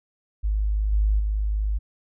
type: tone with level steps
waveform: sine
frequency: 51.91 Hz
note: G#1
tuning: in tune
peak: -20 / -17 / -21 dBFS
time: 0.43-1.79 s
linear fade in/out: 20 ms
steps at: 0.92 / 1.19 s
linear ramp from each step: 10 ms
effects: none